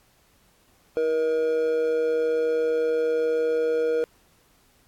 triangle tone with amplitude modulation, 476 Hz, A#4, 36 cents sharp, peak -16 dBFS, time 0.97-4.04 s, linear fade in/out 0 ms, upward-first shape sine, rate 155 Hz, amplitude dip 55%, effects pink hiss -61 dBFS RMS until 4.87 s + AAC 64 kbps

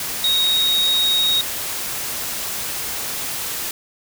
sine tone in noise, 3765 Hz, A#7, 16 cents sharp, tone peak -15 dBFS, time 0.24-1.41 s, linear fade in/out 2 ms, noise white, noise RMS -26 dBFS, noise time 0-3.71 s, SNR +8 dB, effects none

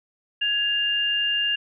sine tone pair together, 1667 / 2804 Hz, G#6 / F7, +6 / +6 cents, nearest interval major sixth, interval 900 cents, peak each -28 / -21 dBFS, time 0.41-1.56 s, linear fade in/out 10 ms, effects none

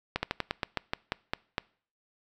slowing click train, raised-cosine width 0.3 ms, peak -12 dBFS, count 11, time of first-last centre 0.16-1.581 s, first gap 70 ms, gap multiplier 1.15, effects noise-tail reverb RT60 0.5 s tail -24 dB re dry

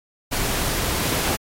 pink noise, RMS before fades -23 dBFS, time 0.31-1.37 s, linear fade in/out 20 ms, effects AAC 48 kbps

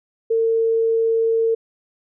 sine tone, 453 Hz, A#4, 50 cents flat, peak -15 dBFS, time 0.3-1.55 s, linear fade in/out 10 ms, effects none

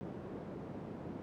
white band-pass noise, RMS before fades -45 dBFS, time 0.01-1.22 s, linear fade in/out 0 ms, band 110 to 360 Hz, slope 12 dB/octave, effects none

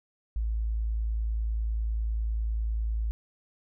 sine tone, 55 Hz, A1, in tune, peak -26 dBFS, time 0.36-3.11 s, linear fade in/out 0 ms, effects none

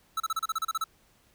square tone bursts, 1311 Hz, E6, 10 cents flat, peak -27 dBFS, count 11, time 0.17-0.841 s, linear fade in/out 5 ms, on 31 ms, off 33 ms, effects pink hiss -64 dBFS RMS until 1.34 s

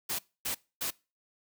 white noise bursts, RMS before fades -33 dBFS, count 3, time 0.09-0.907 s, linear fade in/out 10 ms, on 99 ms, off 260 ms, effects noise-tail reverb RT60 0.3 s tail -23 dB re dry

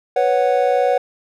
triangle chord, B suspended second, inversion none, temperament equal, 493.9 / 554.4 / 740 Hz, B4 / C#5 / F#5, 0 / 0 / 0 cents, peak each -16 dBFS, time 0.16-0.98 s, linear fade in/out 5 ms, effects none

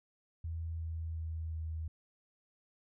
sine tone with pitch steps, 82.1 / 81.39 / 80.69 / 79.99 Hz, E2 / E2 / E2 / D#2, -6 / -21 / -36 / +48 cents, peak -36 dBFS, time 0.44-1.88 s, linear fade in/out 5 ms, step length 360 ms, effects none

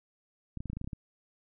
clicks, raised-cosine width 5 ms, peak -25 dBFS, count 10, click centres 0.573 / 0.605 / 0.657 / 0.7 / 0.732 / 0.77 / 0.814 / 0.844 / 0.875 / 0.932 s, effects none

